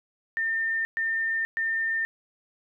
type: tone bursts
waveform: sine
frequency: 1807 Hz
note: A6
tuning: 46 cents sharp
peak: -24 dBFS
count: 3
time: 0.37-2.05 s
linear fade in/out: 0 ms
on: 480 ms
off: 120 ms
effects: none